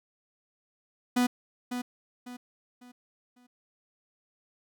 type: tone with echo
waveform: 45% pulse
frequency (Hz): 246.9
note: B3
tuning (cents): 0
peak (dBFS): -22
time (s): 1.16-1.27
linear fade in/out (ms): 10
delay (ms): 550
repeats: 4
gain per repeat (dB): -9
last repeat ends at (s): 3.47
effects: none